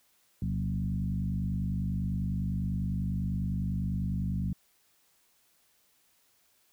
sine tone with frequency modulation, 130.81 Hz, C3, in tune, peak -28 dBFS, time 0.42-4.53 s, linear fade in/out 2 ms, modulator 50 Hz, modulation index 1.6, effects white hiss -68 dBFS RMS until 6.72 s

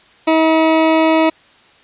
20% pulse tone, 320 Hz, D#4, 49 cents sharp, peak -5 dBFS, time 0.27-1.3 s, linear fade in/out 10 ms, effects white hiss -48 dBFS RMS until 1.83 s + resampled to 8000 Hz

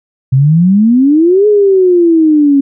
sine exponential two-way sweep, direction up then down, 127.2 to 425.2 to 273.7 Hz, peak -4 dBFS, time 0.32-2.61 s, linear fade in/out 10 ms, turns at 1.47 s, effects none

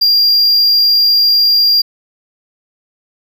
triangle tone, 4782 Hz, D8, 30 cents sharp, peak -6 dBFS, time 0.01-1.82 s, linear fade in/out 10 ms, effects none

